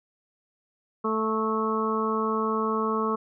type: harmonic tone with a mistuned harmonic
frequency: 220 Hz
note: A3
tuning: in tune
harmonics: 1 / 2 / 3 / 4 / 5 / 6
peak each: -29 / -28 / -40 / -37 / -28 / -33 dBFS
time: 1.04-3.16 s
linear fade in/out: 10 ms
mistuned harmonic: 6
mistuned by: -20 cents
effects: none